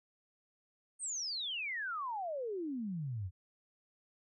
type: exponential sweep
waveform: sine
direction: down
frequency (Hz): 8890 to 84.9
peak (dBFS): -36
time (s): 0.99-3.31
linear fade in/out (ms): 50
effects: none